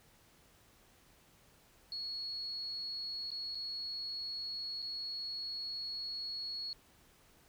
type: tone with dropouts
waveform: sine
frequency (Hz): 4345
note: C#8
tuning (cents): -35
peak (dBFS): -38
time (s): 1.92-6.73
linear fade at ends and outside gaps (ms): 1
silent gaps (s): 3.305-3.316 / 3.548-3.553 / 4.82-4.825
effects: pink hiss -65 dBFS RMS until 7.48 s